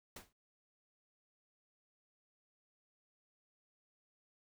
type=noise with exponential decay; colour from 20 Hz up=pink; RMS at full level=-45 dBFS; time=0.16-0.33 s; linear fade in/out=5 ms; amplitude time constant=35 ms; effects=noise-tail reverb RT60 0.2 s tail -24 dB re dry